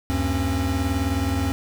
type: tone cluster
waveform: square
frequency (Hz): 76.4 / 96 / 269.5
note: D#2 / G2 / C#4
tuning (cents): -31 / -36 / -49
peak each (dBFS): -26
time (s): 0.1-1.52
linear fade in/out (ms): 0
effects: 8-bit